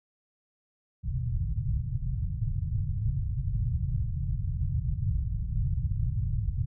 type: low-pass noise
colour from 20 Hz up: white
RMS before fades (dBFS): -29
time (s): 1.03-6.66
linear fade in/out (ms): 20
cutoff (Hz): 140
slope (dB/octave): 48
effects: none